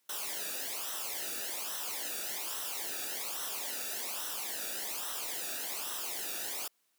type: noise with flanger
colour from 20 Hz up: white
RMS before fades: -38 dBFS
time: 0.09-6.68 s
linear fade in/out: 5 ms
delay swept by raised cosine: 0.43 to 0.97 ms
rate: 1.2 Hz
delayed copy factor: -0.75
effects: white hiss -75 dBFS RMS until 6.98 s + high-pass 200 Hz 12 dB/octave